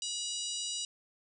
harmonic tone with a mistuned harmonic, 967 Hz, B5, 37 cents flat, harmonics 3 / 4 / 5 / 6 / 7 / 8 / 9, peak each -40 / -41 / -42 / -43 / -43 / -44 / -45 dBFS, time 0.02-0.85 s, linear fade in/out 2 ms, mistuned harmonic 7, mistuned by +60 cents, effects none

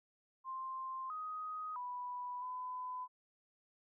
sine tone with pitch steps, 1049 / 1253 / 987 / 1006 Hz, C6 / D#6 / B5 / B5, +4 / +12 / -1 / +32 cents, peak -40 dBFS, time 0.44-3.08 s, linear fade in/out 50 ms, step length 660 ms, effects none

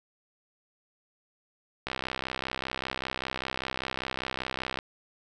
click train, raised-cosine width 0.3 ms, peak -15 dBFS, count 191, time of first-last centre 1.87-4.789 s, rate 65.1 Hz, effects none

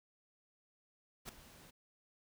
pink noise with ADSR envelope, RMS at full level -43 dBFS, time 1.25-1.71 s, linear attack 39 ms, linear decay 4 ms, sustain -16 dB, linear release 13 ms, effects none

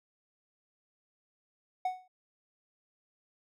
triangle tone with exponential decay, 740 Hz, F#5, in tune, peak -24 dBFS, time 1.85-2.08 s, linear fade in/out 5 ms, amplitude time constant 49 ms, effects none

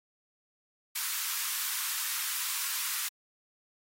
white high-pass noise, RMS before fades -33 dBFS, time 0.95-3.09 s, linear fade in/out 10 ms, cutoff 1000 Hz, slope 48 dB/octave, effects AAC 48 kbps

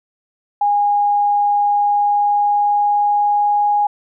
sine tone with pitch glide, 820 to 825.7 Hz, G#5 to G#5, -22 to -10 cents, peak -12 dBFS, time 0.61-3.87 s, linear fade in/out 5 ms, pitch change +12 cents, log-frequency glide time 1.6-3.71 s, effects none

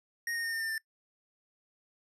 square tone with pitch steps, 1864.7 / 1847.5 / 1830.5 / 1813.7 / 1797 / 1780.5 Hz, A#6 / A#6 / A#6 / A#6 / A6 / A6, 0 / -16 / -32 / -48 / +36 / +20 cents, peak -33 dBFS, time 0.27-0.78 s, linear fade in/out 2 ms, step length 85 ms, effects noise-tail reverb RT60 0.1 s tail -23 dB re dry + resampled to 32000 Hz

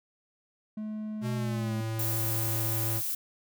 triangle tone, 214.6 Hz, A3, 43 cents flat, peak -31 dBFS, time 0.77-1.81 s, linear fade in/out 5 ms
square tone with pitch glide, 123.47 to 111.92 Hz, B2 to A2, 0 to +30 cents, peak -31 dBFS, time 1.21-3.02 s, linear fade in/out 50 ms, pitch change -170 cents, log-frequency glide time 1.34-1.74 s
violet noise, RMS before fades -32 dBFS, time 1.99-3.15 s, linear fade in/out 5 ms
effects none

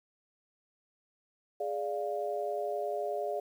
sine chord, D diminished, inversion second, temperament equal, 415.3 / 587.3 / 698.5 Hz, Ab4 / D5 / F5, 0 / 0 / 0 cents, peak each -36 / -35 / -36 dBFS, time 1.6-3.4 s, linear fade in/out 5 ms, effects 10-bit

